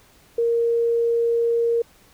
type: tone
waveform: sine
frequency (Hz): 466.2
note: A#4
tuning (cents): 0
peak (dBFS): -17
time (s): 0.38-1.82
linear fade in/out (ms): 5
effects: pink hiss -54 dBFS RMS until 2.13 s